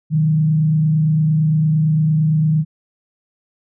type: tone with frequency modulation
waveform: sine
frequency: 155.56 Hz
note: D#3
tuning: in tune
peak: -12 dBFS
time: 0.1-2.65 s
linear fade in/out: 50 ms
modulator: 28.8 Hz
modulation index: 0.37
effects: none